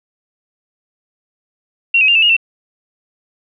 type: tone with pitch steps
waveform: sine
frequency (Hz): 2740 / 2543 / 2793 / 2639 / 2860 / 2689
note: F7 / D#7 / F7 / E7 / F7 / E7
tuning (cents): -34 / +37 / -1 / +1 / +41 / +34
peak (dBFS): -8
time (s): 1.94-2.366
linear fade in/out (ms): 5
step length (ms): 71
effects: none